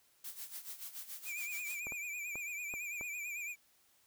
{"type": "noise with tremolo", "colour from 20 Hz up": "blue", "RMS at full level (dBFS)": -44, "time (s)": [0.24, 1.8], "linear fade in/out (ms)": 5, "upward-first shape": "sine", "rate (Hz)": 7, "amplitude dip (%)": 75}
{"type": "tone with vibrato", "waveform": "square", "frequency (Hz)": 2392, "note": "D7", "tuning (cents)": 31, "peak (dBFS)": -40, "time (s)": [1.25, 3.56], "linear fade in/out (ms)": 50, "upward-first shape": "triangle", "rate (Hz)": 9, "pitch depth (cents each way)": 83}
{"type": "clicks", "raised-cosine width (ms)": 1, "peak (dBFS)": -33, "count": 5, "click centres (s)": [1.869, 1.922, 2.356, 2.739, 3.011]}
{"effects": ["white hiss -70 dBFS RMS until 4.06 s"]}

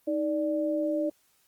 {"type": "tone pair together", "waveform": "sine", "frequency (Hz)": [313.2, 587.3], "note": ["D#4", "D5"], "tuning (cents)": [11, 0], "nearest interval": "major seventh", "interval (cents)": 1089, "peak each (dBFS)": -28, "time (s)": [0.07, 1.1], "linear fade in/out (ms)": 10, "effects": ["white hiss -67 dBFS RMS until 1.47 s", "Opus 24 kbps"]}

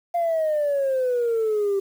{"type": "exponential sweep", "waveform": "sine", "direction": "down", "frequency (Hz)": [698.5, 389], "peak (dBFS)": -18, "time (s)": [0.14, 1.8], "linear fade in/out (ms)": 10, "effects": ["tanh soft clip ceiling -17 dBFS", "8-bit"]}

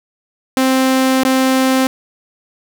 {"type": "tone with dropouts", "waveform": "sawtooth", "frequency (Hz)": 262, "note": "C4", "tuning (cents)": 2, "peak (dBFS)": -7, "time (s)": [0.57, 1.87], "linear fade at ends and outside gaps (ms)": 1, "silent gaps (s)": [1.235, 1.25], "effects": []}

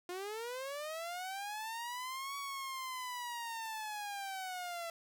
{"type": "linear two-way sweep", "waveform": "sawtooth", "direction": "up then down", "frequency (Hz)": [349.2, 1128, 667], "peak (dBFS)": -36, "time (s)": [0.09, 4.9], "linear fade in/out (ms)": 2, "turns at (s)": 2.37, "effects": ["13-bit"]}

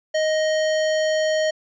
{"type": "tone", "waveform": "square", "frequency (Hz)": 624, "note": "D#5", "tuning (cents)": 5, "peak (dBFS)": -19, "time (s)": [0.14, 1.51], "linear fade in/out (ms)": 10, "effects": ["resampled to 16000 Hz"]}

